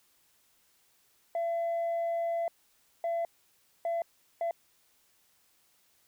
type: tone bursts at uneven times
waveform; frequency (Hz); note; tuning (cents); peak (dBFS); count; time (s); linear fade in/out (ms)
sine; 675; E5; +41; -26; 4; 1.35-2.48 / 3.04-3.25 / 3.85-4.02 / 4.41-4.51; 2
effects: tanh soft clip ceiling -27 dBFS + white hiss -68 dBFS RMS until 6.07 s